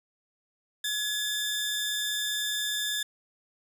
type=tone pair together; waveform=sawtooth; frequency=1692 / 3585 Hz; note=G#6 / A7; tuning=+32 / +32 cents; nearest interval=octave + minor second; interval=1300 cents; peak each=-29 / -27 dBFS; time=0.84-3.03 s; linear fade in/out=5 ms; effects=none